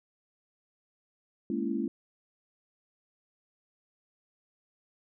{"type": "chord", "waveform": "sine", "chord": "A# half-diminished seventh", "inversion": "third", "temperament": "just", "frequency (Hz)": [209.8, 233.1, 279.7, 335.6], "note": ["G#3", "A#3", "C#4", "E4"], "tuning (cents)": [18, 0, 16, 31], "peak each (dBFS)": -34, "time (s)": [1.5, 1.88], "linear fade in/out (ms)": 2, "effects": []}